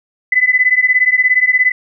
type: beating tone pair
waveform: sine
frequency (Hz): 2000 / 2017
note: B6 / B6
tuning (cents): +21 / +36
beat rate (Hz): 17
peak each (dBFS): -12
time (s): 0.32-1.72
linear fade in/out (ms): 5
effects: none